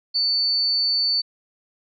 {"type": "tone", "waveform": "sine", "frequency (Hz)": 4500, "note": "C#8", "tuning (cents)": 25, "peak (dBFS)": -18, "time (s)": [0.14, 1.22], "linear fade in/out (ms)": 20, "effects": []}